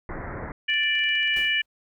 pink low-pass noise, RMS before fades -34 dBFS, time 0.09-0.52 s, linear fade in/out 2 ms, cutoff 2100 Hz, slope 96 dB/octave
harmonic tone, 587.3 Hz, D5, in tune, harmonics 3 / 4 / 5, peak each -25 / -25 / -25 dBFS, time 0.68-1.62 s, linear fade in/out 10 ms
clicks, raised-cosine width 0.2 ms, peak -29 dBFS, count 12, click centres 0.7 / 0.739 / 0.835 / 0.954 / 0.991 / 1.039 / 1.091 / 1.155 / 1.23 / 1.276 / 1.341 / 1.446 s
pink noise with exponential decay, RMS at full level -38 dBFS, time 1.36-1.66 s, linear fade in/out 5 ms, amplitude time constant 64 ms
effects none

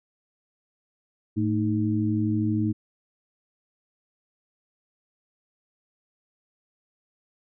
sine tone cluster, 108.2 / 220.6 / 313 Hz, A2 / A3 / D#4, -29 / +5 / +10 cents, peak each -26 dBFS, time 1.36-2.73 s, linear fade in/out 20 ms, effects none

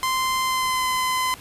sawtooth tone with pitch glide, 1040 to 1023.3 Hz, C6 to C6, -11 to -39 cents, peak -17 dBFS, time 0.03-1.34 s, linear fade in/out 0 ms, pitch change -28 cents, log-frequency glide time 0.42-0.86 s, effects pink hiss -43 dBFS RMS until 1.4 s + resampled to 32000 Hz

